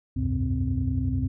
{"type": "tone cluster", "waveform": "sine", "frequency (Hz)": [66.9, 86.4, 97.4, 126.5, 259.1], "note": ["C2", "F2", "G2", "B2", "C4"], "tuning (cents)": [39, -18, -11, 42, -17], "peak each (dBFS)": -29, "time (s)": [0.16, 1.28], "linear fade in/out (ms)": 10, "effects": ["tanh soft clip ceiling -14 dBFS"]}